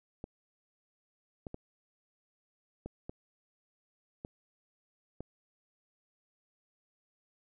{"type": "clicks", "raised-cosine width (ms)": 2, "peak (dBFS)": -27, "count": 7, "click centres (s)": [0.241, 1.468, 1.544, 2.86, 3.095, 4.249, 5.206], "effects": []}